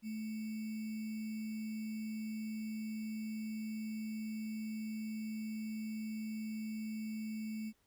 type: tone with sample-and-hold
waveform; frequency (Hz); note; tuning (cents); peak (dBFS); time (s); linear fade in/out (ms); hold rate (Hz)
sine; 217.7; A3; -18; -38; 0.02-7.73; 50; 2450
effects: pink hiss -75 dBFS RMS until 7.86 s